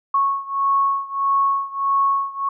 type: beating tone pair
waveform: sine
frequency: 1102 / 1103.6 Hz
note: C#6 / C#6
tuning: -11 / -8 cents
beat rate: 1.6 Hz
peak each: -19 / -21 dBFS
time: 0.14-2.49 s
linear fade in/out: 5 ms
effects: none